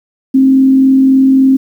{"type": "tone with frequency modulation", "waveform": "sine", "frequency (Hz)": 265.9, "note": "C4", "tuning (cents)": 28, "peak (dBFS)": -4, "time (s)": [0.34, 1.57], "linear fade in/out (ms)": 10, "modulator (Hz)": 43.6, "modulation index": 0.21, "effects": ["7-bit"]}